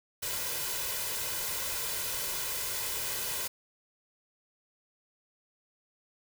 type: noise with comb filter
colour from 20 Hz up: white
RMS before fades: -34 dBFS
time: 0.22-3.48 s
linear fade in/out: 10 ms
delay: 2 ms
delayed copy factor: +0.6
effects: none